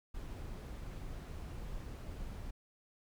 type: noise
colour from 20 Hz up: brown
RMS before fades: -44 dBFS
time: 0.14-2.51 s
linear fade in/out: 10 ms
effects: none